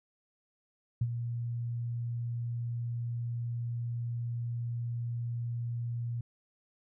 sine tone with ADSR envelope, 118.5 Hz, A#2, 29 cents sharp, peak -24 dBFS, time 1.01-6.21 s, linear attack 6 ms, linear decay 51 ms, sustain -8 dB, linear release 4 ms, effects none

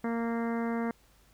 harmonic tone, 231.6 Hz, A#3, 11 cents flat, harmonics 1 / 2 / 3 / 4 / 5 / 6 / 7 / 8 / 9, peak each -30 / -36 / -40 / -42 / -44 / -46 / -47 / -48 / -49 dBFS, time 0.04-0.91 s, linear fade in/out 2 ms, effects added 50 Hz sine -64 dBFS peak until 1.33 s + pink hiss -64 dBFS RMS until 1.33 s

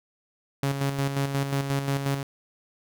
sawtooth tone with tremolo, 138.59 Hz, C#3, in tune, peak -19 dBFS, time 0.63-2.23 s, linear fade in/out 2 ms, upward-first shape square, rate 5.6 Hz, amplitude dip 50%, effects none

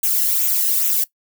violet noise with flanger, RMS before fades -18 dBFS, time 0.03-1.04 s, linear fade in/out 5 ms, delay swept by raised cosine 0.2 to 0.88 ms, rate 2.4 Hz, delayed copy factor -0.55, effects noise-tail reverb RT60 0.1 s tail -18 dB re dry

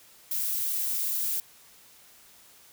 violet noise, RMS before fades -29 dBFS, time 0.31-1.4 s, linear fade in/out 2 ms, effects white hiss -55 dBFS RMS until 2.72 s

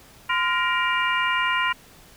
harmonic tone with a mistuned harmonic, 470 Hz, A#4, 14 cents sharp, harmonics 2 / 3 / 4 / 5 / 6, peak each -24 / -26 / -27 / -28 / -29 dBFS, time 0.29-1.73 s, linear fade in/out 10 ms, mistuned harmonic 2, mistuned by +150 cents, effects pink hiss -50 dBFS RMS until 2.16 s

